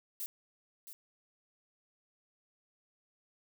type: noise with echo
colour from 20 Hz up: violet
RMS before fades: -39 dBFS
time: 0.2-0.26 s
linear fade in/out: 0 ms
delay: 670 ms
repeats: 1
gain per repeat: -10 dB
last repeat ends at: 0.93 s
effects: none